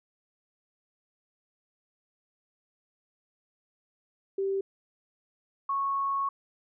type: tone pair in turn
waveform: sine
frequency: 389.9 / 1102.8 Hz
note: G4 / C#6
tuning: -9 / -9 cents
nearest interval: octave + tritone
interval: 1800 cents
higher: second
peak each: -26 dBFS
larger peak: neither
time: 4.38-4.61 / 5.69-6.29 s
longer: second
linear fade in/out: 5 ms
effects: none